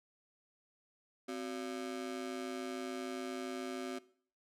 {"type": "ring-modulated tone", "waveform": "35% pulse", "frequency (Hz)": 316.7, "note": "D#4", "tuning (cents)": 31, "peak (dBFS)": -34, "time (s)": [1.28, 3.99], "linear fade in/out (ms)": 10, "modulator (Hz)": 56.5, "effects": ["noise-tail reverb RT60 0.5 s tail -19 dB re dry", "low-pass 10000 Hz 12 dB/octave"]}